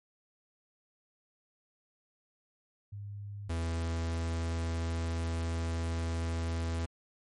sine / 45% pulse tone pair in turn, 101.7 / 82.97 Hz, G#2 / E2, -36 / +12 cents, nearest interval major third, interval 352 cents, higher first, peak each -39 / -31 dBFS, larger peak second, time 2.92-3.49 / 3.49-6.86 s, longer second, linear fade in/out 10 ms, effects MP3 48 kbps

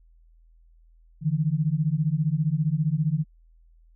sine beating tone pair, 147 / 162 Hz, D3 / E3, +2 / -30 cents, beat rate 15 Hz, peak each -24 dBFS, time 1.21-3.25 s, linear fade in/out 50 ms, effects added 41 Hz sine -53 dBFS peak until 3.95 s

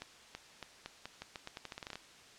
accelerating click train, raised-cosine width 0.2 ms, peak -25 dBFS, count 17, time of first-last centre 0.02-1.956 s, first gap 330 ms, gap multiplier 0.84, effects white hiss -57 dBFS RMS until 2.38 s + low-pass 6000 Hz 12 dB/octave

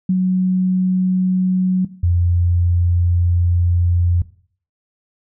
sine tone pair in turn, 185 / 87.31 Hz, F#3 / F2, 0 / 0 cents, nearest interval octave + minor second, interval 1300 cents, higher first, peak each -12 dBFS, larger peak neither, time 0.09-1.85 / 2.03-4.22 s, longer second, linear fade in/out 5 ms, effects noise-tail reverb RT60 0.5 s tail -17 dB re dry

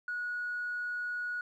triangle tone with tanh clipping, 1458 Hz, F#6, 26 cents flat, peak -33 dBFS, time 0.08-1.41 s, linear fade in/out 2 ms, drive 4 dB, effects none

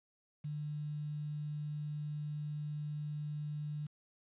sine tone with quantisation, 149.2 Hz, D3, 28 cents sharp, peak -37 dBFS, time 0.44-3.87 s, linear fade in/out 10 ms, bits 10, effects resampled to 8000 Hz

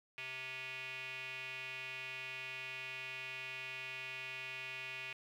square tone with band-pass filter, 130 Hz, C3, 11 cents flat, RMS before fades -45 dBFS, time 0.18-5.13 s, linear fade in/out 0 ms, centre 2500 Hz, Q 5.9, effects 12-bit

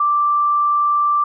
sine tone, 1174.7 Hz, D6, in tune, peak -13 dBFS, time 0-1.24 s, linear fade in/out 5 ms, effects none

